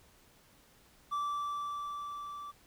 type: tone with level ramp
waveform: triangle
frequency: 1164 Hz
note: D6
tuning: 16 cents flat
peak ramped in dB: -29 to -40 dBFS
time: 1.11-2.52 s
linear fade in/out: 20 ms
effects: pink hiss -63 dBFS RMS until 2.66 s